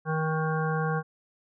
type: harmonic tone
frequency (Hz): 157.9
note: D#3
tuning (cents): +26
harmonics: 1 / 3 / 5 / 7 / 9 / 10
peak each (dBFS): -27 / -32 / -34 / -35 / -37 / -37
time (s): 0.05-1.03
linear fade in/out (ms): 50
effects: none